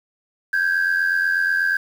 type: tone pair together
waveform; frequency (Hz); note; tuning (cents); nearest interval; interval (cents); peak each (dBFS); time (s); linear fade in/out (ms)
sine; 1568 / 1656.2; G6 / G#6; 0 / -5; minor second; 95; -17 / -20; 0.53-1.77; 5
effects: tanh soft clip ceiling -13 dBFS + 7-bit